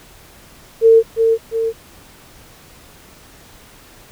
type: tone with echo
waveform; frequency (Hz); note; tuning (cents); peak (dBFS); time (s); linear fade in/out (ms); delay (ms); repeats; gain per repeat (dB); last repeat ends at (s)
sine; 452.4; A4; +48; -5; 0.81-1.03; 50; 350; 2; -5; 1.73
effects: pink hiss -44 dBFS RMS until 4.11 s